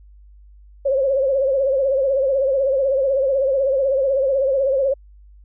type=tone with vibrato; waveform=sine; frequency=540 Hz; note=C#5; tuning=45 cents flat; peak=-15 dBFS; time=0.85-4.94 s; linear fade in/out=10 ms; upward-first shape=triangle; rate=16 Hz; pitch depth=92 cents each way; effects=added 50 Hz sine -43 dBFS peak until 5.44 s